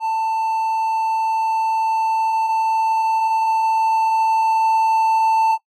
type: tone with level ramp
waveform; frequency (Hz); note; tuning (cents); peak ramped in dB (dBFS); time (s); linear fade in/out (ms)
triangle; 889; A5; +18; -16 to -11; 0-5.58; 50
effects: noise-tail reverb RT60 0.1 s tail -22 dB re dry + AAC 48 kbps